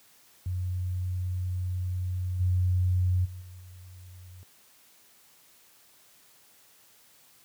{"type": "tone with level steps", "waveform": "sine", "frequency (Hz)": 91, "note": "F#2", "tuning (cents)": -28, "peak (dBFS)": [-27, -21, -37, -42, -44], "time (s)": [0.46, 4.43], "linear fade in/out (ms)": 0, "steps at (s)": [2.39, 3.24, 3.4, 3.59], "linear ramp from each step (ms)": 20, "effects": ["white hiss -59 dBFS RMS until 7.44 s", "high-pass 60 Hz 12 dB/octave"]}